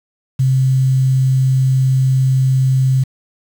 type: tone with quantisation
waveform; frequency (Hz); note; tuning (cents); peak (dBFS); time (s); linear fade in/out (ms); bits
sine; 131.4; C3; +8; -10; 0.39-3.04; 10; 6
effects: none